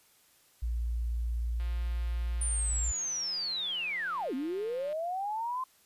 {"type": "tone", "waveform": "sine", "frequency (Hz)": 58.27, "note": "A#1", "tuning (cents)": 0, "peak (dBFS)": -29, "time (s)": [0.62, 2.92], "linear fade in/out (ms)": 10}
{"type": "click train", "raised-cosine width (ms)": 0.3, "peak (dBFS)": -36, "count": 590, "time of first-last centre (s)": [1.6, 4.928], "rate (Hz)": 177}
{"type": "linear two-way sweep", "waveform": "sine", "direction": "down then up", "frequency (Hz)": [9420, 246.9, 1049], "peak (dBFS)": -31, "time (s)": [2.41, 5.64], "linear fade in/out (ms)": 5, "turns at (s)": 4.34}
{"effects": ["white hiss -64 dBFS RMS until 5.85 s", "resampled to 32000 Hz"]}